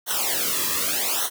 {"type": "noise with flanger", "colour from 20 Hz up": "white", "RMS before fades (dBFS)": -24, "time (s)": [0.06, 1.3], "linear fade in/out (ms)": 50, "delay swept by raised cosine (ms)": [0.41, 1.38], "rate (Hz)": 0.83, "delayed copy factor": -1, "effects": []}